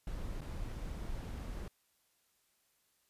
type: noise with dropouts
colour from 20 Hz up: brown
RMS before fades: -41 dBFS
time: 0.07-1.68 s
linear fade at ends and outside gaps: 2 ms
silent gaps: 0.408-0.416 s
effects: white hiss -75 dBFS RMS until 3.09 s + resampled to 32000 Hz